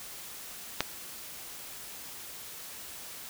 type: clicks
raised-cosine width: 0.2 ms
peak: -8 / -26 dBFS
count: 2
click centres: 0.806 / 0.813 s
effects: white hiss -44 dBFS RMS until 3.29 s